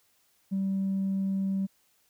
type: tone with tanh clipping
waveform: triangle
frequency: 193.5 Hz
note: G3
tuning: 22 cents flat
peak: -26 dBFS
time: 0.51-1.67 s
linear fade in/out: 20 ms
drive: 5 dB
effects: white hiss -68 dBFS RMS until 2.09 s